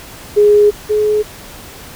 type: tone pair in turn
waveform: sine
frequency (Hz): 415.3 / 423.5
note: G#4 / G#4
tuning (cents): 0 / +34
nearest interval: unison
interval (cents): 34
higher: second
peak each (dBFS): -5 / -10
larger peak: first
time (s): 0.36-0.71 / 0.89-1.23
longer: first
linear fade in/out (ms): 20
effects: pink hiss -34 dBFS RMS until 1.95 s